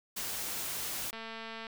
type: noise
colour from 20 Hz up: white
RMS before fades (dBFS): -37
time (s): 0.16-1.11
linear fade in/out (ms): 10
type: click train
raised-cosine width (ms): 0.3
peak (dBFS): -27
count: 122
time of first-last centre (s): 1.13-1.668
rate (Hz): 225
effects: none